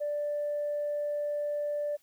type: tone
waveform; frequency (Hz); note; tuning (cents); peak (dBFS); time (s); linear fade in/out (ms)
sine; 587.3; D5; 0; -28; 0-1.97; 20
effects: tanh soft clip ceiling -25 dBFS + white hiss -67 dBFS RMS until 2.02 s